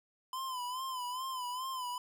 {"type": "tone with vibrato", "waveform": "square", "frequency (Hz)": 1018, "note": "C6", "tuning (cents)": -48, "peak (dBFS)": -37, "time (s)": [0.33, 1.98], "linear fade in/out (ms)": 2, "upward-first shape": "sine", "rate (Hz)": 2.4, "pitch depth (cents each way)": 71, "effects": []}